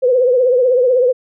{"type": "tone with vibrato", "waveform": "sine", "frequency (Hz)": 502, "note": "B4", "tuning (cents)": 28, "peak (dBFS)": -9, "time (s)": [0.02, 1.13], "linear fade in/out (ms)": 20, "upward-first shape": "triangle", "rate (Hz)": 16, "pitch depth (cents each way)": 99, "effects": []}